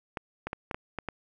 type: clicks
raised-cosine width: 0.5 ms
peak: -18 dBFS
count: 7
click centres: 0.172 / 0.47 / 0.531 / 0.712 / 0.745 / 0.987 / 1.087 s
effects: none